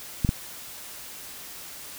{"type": "clicks", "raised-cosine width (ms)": 5, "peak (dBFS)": -9, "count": 2, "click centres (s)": [0.248, 0.291], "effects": ["white hiss -41 dBFS RMS until 1.98 s"]}